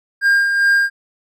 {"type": "tone with tremolo", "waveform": "triangle", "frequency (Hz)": 1607, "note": "G6", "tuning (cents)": 43, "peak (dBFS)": -8, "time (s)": [0.21, 0.9], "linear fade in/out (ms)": 50, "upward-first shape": "sine", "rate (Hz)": 2.5, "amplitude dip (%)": 45, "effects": []}